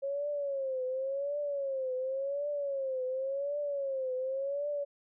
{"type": "tone with vibrato", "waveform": "sine", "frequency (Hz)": 546, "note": "C#5", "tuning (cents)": -26, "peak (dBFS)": -31, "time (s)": [0.02, 4.85], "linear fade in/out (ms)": 20, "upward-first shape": "triangle", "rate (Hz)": 0.91, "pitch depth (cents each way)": 130, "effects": []}